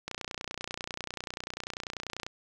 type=click train; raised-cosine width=0.2 ms; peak=-18 dBFS; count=67; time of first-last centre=0.08-2.265 s; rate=30.2 Hz; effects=none